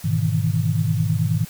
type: chord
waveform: sine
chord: E major seventh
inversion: first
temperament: equal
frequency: 103.83 / 123.47 / 155.56 / 164.81 Hz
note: G#2 / B2 / D#3 / E3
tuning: 0 / 0 / 0 / 0 cents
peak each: -22 / -24 / -22 / -25 dBFS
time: 0.04-1.45 s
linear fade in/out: 10 ms
effects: white hiss -42 dBFS RMS until 1.49 s